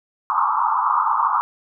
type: band-pass noise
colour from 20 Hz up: pink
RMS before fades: -19 dBFS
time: 0.3-1.41 s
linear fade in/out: 0 ms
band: 850 to 1300 Hz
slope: 96 dB/octave
effects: none